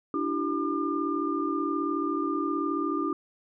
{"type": "tone cluster", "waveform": "sine", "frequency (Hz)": [292.8, 331.6, 386.3, 1202], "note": ["D4", "E4", "G4", "D6"], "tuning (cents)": [-5, 10, -25, 40], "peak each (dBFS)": [-30, -31, -34, -31], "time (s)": [0.14, 3.13], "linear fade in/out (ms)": 2, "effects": []}